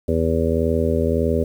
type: harmonic tone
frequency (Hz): 81.7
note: E2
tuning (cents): -15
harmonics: 1 / 2 / 3 / 4 / 5 / 6 / 7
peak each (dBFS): -22 / -27 / -23 / -31 / -23 / -24 / -26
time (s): 0.08-1.44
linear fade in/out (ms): 5
effects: 8-bit